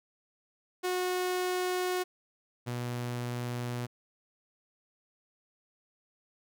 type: tone pair in turn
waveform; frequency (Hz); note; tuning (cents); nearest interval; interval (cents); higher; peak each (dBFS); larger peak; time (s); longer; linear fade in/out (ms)
sawtooth; 364.3 / 121.57; F#4 / B2; -27 / -27; octave + perfect fifth; 1900; first; -25 / -29; first; 0.83-2.04 / 2.66-3.87; neither; 20
effects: none